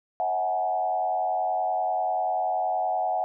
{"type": "tone with frequency modulation", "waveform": "sine", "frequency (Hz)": 740, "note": "F#5", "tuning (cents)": 0, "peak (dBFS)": -23, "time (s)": [0.2, 3.24], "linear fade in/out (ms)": 0, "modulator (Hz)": 90.4, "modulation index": 0.99, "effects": []}